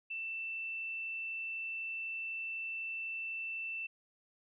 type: tone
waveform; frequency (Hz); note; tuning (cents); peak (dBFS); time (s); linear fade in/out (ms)
sine; 2668; E7; +20; -37; 0.1-3.87; 10
effects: none

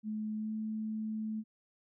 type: tone with pitch glide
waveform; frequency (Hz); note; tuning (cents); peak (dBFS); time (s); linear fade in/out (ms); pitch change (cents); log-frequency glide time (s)
sine; 214.9 to 217.5; A3 to A3; -41 to -20; -34; 0.03-1.44; 50; +21; 0.36-0.52
effects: none

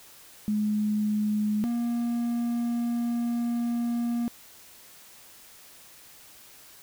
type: tone pair in turn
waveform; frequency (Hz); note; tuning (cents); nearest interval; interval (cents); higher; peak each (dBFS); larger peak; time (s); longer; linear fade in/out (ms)
sine / triangle; 211 / 236.8; G#3 / A#3; +28 / +27; major second; 199; second; -23; neither; 0.48-1.64 / 1.64-4.28; second; 0
effects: white hiss -51 dBFS RMS until 6.82 s

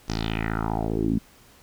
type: tone with low-pass filter sweep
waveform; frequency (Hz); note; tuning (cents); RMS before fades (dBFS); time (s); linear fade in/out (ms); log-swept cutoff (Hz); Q
10% pulse; 55; A1; 0; -26; 0.08-1.19; 10; 6000 to 220; 3.9
effects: pink hiss -54 dBFS RMS until 1.62 s

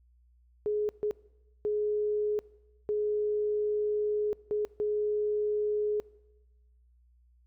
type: tone bursts at uneven times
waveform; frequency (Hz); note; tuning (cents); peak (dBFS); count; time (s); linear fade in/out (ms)
sine; 420.1; G#4; +20; -26; 6; 0.66-0.89 / 1.03-1.11 / 1.65-2.39 / 2.89-4.33 / 4.51-4.65 / 4.8-6; 0
effects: noise-tail reverb RT60 1.0 s tail -22 dB re dry + added 60 Hz sine -60 dBFS peak until 7.46 s

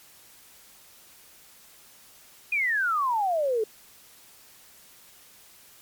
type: exponential sweep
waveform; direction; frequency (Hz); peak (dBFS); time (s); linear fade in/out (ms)
sine; down; 2489 to 419.6; -22; 2.52-3.64; 5
effects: white hiss -53 dBFS RMS until 5.81 s + MP3 96 kbps

